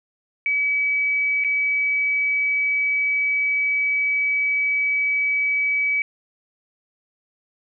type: tone with dropouts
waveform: sine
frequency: 2283 Hz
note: D7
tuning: 50 cents flat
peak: -18 dBFS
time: 0.46-6.02 s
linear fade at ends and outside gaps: 1 ms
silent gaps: 1.439-1.446 s
effects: none